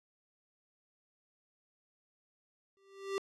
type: tone with exponential growth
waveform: square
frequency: 392 Hz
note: G4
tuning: in tune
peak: -31 dBFS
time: 2.77-3.18 s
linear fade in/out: 0 ms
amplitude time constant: 88 ms
effects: low-pass 7000 Hz 12 dB/octave